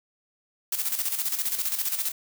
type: noise with tremolo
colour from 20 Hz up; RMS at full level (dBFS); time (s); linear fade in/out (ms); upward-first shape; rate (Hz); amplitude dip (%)
blue; -26; 0.72-2.12; 5; square; 15; 60
effects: none